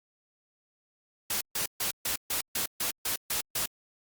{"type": "noise bursts", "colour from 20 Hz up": "white", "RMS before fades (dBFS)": -30, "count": 10, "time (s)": [1.3, 3.66], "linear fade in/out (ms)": 5, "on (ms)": 110, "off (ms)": 140, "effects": ["Opus 48 kbps"]}